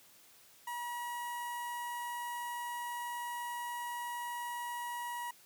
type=tone with notch filter; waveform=sawtooth; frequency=961 Hz; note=B5; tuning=48 cents flat; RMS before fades=-40 dBFS; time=0.67-5.31 s; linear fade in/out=5 ms; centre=4400 Hz; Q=0.77; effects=white hiss -61 dBFS RMS until 5.45 s + high-pass 60 Hz 12 dB/octave